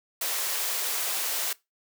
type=high-pass noise; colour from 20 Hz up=white; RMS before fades=-29 dBFS; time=0.21-1.53 s; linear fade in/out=5 ms; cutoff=410 Hz; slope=24 dB/octave; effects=noise-tail reverb RT60 0.2 s tail -21 dB re dry